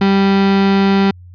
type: tone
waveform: 35% pulse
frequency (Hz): 196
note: G3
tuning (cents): 0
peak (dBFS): -8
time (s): 0.01-1.11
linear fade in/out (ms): 5
effects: added 89 Hz sine -35 dBFS peak until 1.34 s + resampled to 11025 Hz